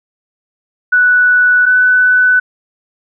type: tone pair in turn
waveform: sine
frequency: 1480 / 1497.2 Hz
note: F#6 / F#6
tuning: 0 / +20 cents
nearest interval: unison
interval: 20 cents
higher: second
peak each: -6 dBFS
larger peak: neither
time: 0.92-1.66 / 1.66-2.4 s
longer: neither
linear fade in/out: 10 ms
effects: none